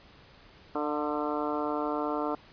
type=harmonic tone with a mistuned harmonic; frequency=149.4 Hz; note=D3; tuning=30 cents sharp; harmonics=2 / 3 / 4 / 5 / 6 / 7 / 8 / 9; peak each=-33 / -35 / -36 / -37 / -38 / -38 / -39 / -40 dBFS; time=0.75-2.35 s; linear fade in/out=2 ms; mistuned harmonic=5; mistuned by=-42 cents; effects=pink hiss -55 dBFS RMS until 2.52 s + resampled to 11025 Hz